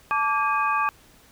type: tone cluster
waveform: sine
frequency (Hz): 873 / 1160 / 1617 / 2501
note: A5 / D6 / G#6 / D#7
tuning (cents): -14 / -22 / -47 / +8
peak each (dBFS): -27 / -22 / -29 / -30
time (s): 0.11-0.89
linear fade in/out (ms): 0
effects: pink hiss -54 dBFS RMS until 1.31 s